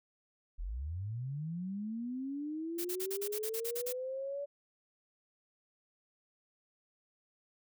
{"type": "linear sweep", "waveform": "sine", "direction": "up", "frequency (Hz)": [35.99, 575], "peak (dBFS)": -36, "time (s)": [0.58, 4.46], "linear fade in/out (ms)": 20}
{"type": "noise bursts", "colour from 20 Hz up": "blue", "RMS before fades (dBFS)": -39, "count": 11, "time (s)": [2.78, 3.928], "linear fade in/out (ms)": 10, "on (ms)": 68, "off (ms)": 40}
{"effects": []}